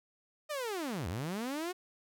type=linear two-way sweep; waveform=sawtooth; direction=down then up; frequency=622.3 to 76.3 to 373.2 Hz; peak=-31 dBFS; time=0.49-1.73 s; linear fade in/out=20 ms; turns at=1.08 s; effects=none